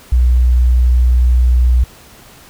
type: tone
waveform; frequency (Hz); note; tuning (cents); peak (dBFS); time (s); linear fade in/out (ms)
sine; 61.5; B1; -7; -7; 0.12-1.84; 5
effects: pink hiss -41 dBFS RMS until 2.49 s